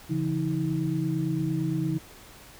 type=tone cluster; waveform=sine; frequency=140.3 / 169.1 / 318.7 Hz; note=C#3 / E3 / D#4; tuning=+21 / +44 / +42 cents; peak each=-29 dBFS; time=0.09-1.99 s; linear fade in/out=20 ms; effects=pink hiss -49 dBFS RMS until 2.59 s